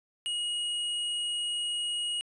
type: tone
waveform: square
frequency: 2889 Hz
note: F#7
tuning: 42 cents flat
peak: -30 dBFS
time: 0.26-2.21 s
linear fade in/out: 0 ms
effects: resampled to 22050 Hz + 11-bit